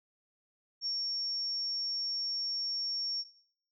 sine tone, 5500 Hz, F8, 27 cents flat, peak -31 dBFS, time 0.81-3.25 s, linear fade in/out 50 ms, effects noise-tail reverb RT60 0.7 s tail -22 dB re dry

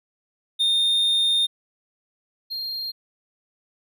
triangle tone pair in turn, 3651 / 4210 Hz, A#7 / C8, -37 / +10 cents, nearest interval major second, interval 247 cents, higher second, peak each -16 / -26 dBFS, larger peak first, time 0.59-1.47 / 2.5-2.92 s, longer first, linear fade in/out 20 ms, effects none

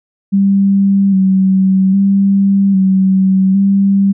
sine tone with vibrato, 193.6 Hz, G3, 21 cents flat, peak -7 dBFS, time 0.32-4.13 s, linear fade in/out 20 ms, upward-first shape square, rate 0.62 Hz, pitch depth 30 cents each way, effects none

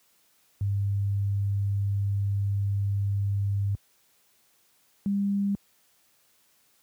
sine tone pair in turn, 100 / 200 Hz, G2 / G3, +35 / +35 cents, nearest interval octave, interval 1200 cents, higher second, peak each -23 dBFS, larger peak neither, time 0.61-3.75 / 5.06-5.55 s, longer first, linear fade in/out 0 ms, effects white hiss -65 dBFS RMS until 6.82 s + high-pass 60 Hz 12 dB/octave

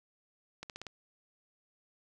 accelerating click train, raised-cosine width 0.2 ms, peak -25 dBFS, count 5, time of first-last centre 0.63-0.867 s, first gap 68 ms, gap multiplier 0.91, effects none

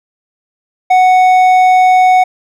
sine tone with hard clipping, 740 Hz, F#5, in tune, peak -6 dBFS, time 0.9-2.24 s, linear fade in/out 10 ms, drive 6 dB, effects none

